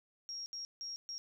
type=tone bursts at uneven times; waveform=sine; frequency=5588 Hz; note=F8; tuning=in tune; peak=-40 dBFS; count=4; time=0.29-0.46 / 0.53-0.65 / 0.81-0.96 / 1.09-1.18 s; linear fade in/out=0 ms; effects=12-bit